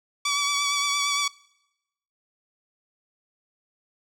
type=tone with vibrato; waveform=10% pulse; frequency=1144 Hz; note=D6; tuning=46 cents flat; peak=-14 dBFS; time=0.25-1.28 s; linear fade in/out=5 ms; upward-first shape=triangle; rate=8.7 Hz; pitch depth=29 cents each way; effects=noise-tail reverb RT60 0.9 s tail -23 dB re dry + low-pass 10000 Hz 12 dB/octave